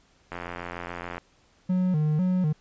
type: click train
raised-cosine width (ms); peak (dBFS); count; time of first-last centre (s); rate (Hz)
0.5; -19; 76; 0.32-1.181; 87.1
type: tone with vibrato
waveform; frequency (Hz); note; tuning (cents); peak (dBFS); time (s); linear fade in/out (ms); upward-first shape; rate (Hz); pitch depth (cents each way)
triangle; 167.3; E3; +26; -19; 1.69-2.53; 10; square; 2; 160
effects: pink hiss -62 dBFS RMS until 2.6 s + resampled to 16000 Hz